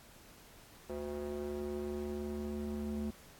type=tone with band-pass filter sweep; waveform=square; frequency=73 Hz; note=D2; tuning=10 cents flat; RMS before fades=-39 dBFS; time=0.89-3.11 s; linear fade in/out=10 ms; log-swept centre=450 to 250 Hz; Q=2.6; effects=pink hiss -58 dBFS RMS until 3.39 s + AAC 64 kbps